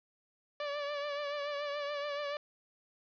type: tone with vibrato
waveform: sawtooth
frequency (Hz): 579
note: D5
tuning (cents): -25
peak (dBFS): -31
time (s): 0.6-2.37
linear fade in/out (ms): 2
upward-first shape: triangle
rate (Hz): 7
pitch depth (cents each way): 49
effects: resampled to 11025 Hz + 11-bit